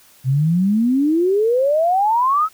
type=exponential sweep; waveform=sine; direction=up; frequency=125.7 to 1318.5 Hz; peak=-13 dBFS; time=0.24-2.49 s; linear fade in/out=50 ms; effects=white hiss -50 dBFS RMS until 2.53 s